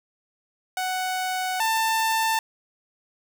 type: tone pair in turn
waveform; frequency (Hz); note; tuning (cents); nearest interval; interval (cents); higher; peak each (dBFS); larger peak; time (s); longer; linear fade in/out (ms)
sawtooth; 743 / 891.3; F#5 / A5; +7 / +22; minor third; 315; second; -21 / -17; second; 0.77-1.6 / 1.6-2.39; first; 2
effects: none